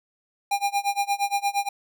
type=tone with tremolo; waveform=square; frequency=804 Hz; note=G5; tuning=44 cents sharp; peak=-20 dBFS; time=0.51-1.69 s; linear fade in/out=5 ms; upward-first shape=sine; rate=8.6 Hz; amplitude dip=95%; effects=none